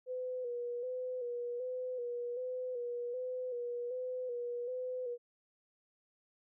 sine tone with vibrato, 493.9 Hz, B4, in tune, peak -36 dBFS, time 0.06-5.18 s, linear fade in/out 50 ms, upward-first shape square, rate 1.3 Hz, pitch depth 42 cents each way, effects none

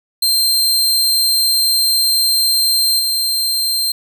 sawtooth tone with level steps, 4158 Hz, C8, 12 cents flat, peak -9 / -12 dBFS, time 0.22-3.92 s, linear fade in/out 5 ms, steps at 2.99 s, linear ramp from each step 5 ms, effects none

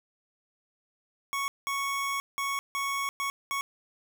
25% pulse tone bursts at uneven times, 1108.7 Hz, C#6, in tune, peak -25 dBFS, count 6, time 1.33-1.48 / 1.67-2.2 / 2.38-2.59 / 2.75-3.09 / 3.2-3.3 / 3.51-3.61 s, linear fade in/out 0 ms, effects none

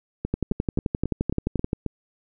two click trains, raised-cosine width 3 ms, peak -10 / -13 dBFS, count 17 / 7, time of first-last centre 0.34-1.731 / 0.25-1.863 s, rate 11.5 / 3.72 Hz, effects none

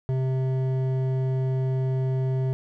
sine tone with hard clipping, 130.9 Hz, C3, 1 cent sharp, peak -24 dBFS, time 0.09-2.53 s, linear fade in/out 0 ms, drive 10 dB, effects none

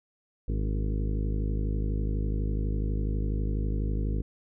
harmonic tone with a mistuned harmonic, 52.1 Hz, G#1, 6 cents sharp, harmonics 1 / 2 / 3 / 4 / 5 / 6 / 7 / 8 / 9, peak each -27 / -33 / -37 / -39 / -41 / -43 / -44 / -45 / -46 dBFS, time 0.48-4.22 s, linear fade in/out 5 ms, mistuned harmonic 5, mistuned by +53 cents, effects none

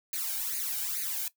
blue noise with flanger, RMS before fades -33 dBFS, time 0.13-1.28 s, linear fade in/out 2 ms, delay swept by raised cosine 0.45 to 1.35 ms, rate 2.3 Hz, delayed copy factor +0.85, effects noise-tail reverb RT60 0.1 s tail -17 dB re dry

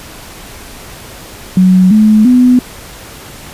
sine tone with pitch steps, 185 / 215 / 249.8 Hz, F#3 / A3 / B3, 0 / -40 / +20 cents, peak -3 dBFS, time 1.57-2.59 s, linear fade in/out 2 ms, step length 340 ms, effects pink hiss -31 dBFS RMS until 3.53 s + resampled to 32000 Hz

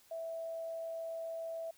sine tone with amplitude modulation, 658 Hz, E5, 3 cents flat, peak -37 dBFS, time 0.11-1.71 s, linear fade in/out 5 ms, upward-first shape sine, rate 107 Hz, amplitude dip 25%, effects white hiss -65 dBFS RMS until 1.77 s

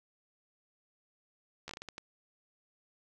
slowing click train, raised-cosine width 0.2 ms, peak -25 dBFS, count 8, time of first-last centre 1.68-1.981 s, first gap 13 ms, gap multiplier 1.39, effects none

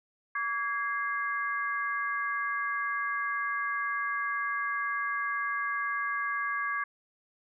sine tone cluster, 1145 / 1647 / 2093 Hz, D6 / G#6 / C7, -44 / -15 / 0 cents, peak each -32 / -32 / -38 dBFS, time 0.35-6.84 s, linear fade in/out 5 ms, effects none

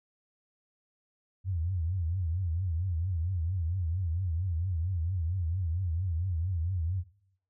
sine tone with vibrato, 87.31 Hz, F2, in tune, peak -28 dBFS, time 1.44-7.04 s, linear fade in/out 50 ms, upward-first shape triangle, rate 4.4 Hz, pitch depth 200 cents each way, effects noise-tail reverb RT60 0.7 s tail -18 dB re dry

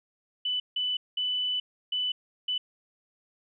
sine tone bursts at uneven times, 2990 Hz, F#7, 17 cents sharp, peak -26 dBFS, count 5, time 0.45-0.6 / 0.76-0.97 / 1.17-1.6 / 1.92-2.12 / 2.48-2.58 s, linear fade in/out 5 ms, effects none

